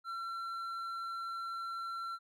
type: tone with hard clipping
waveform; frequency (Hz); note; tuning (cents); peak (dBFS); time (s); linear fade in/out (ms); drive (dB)
sine; 1356; E6; +49; -39; 0.04-2.19; 50; 5
effects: none